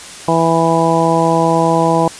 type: harmonic tone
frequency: 164.81 Hz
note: E3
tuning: in tune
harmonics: 1 / 2 / 3 / 4 / 5 / 6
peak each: -17 / -17 / -17 / -17 / -17 / -17 dBFS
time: 0.28-2.08 s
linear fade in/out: 2 ms
effects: white hiss -32 dBFS RMS until 2.19 s + resampled to 22050 Hz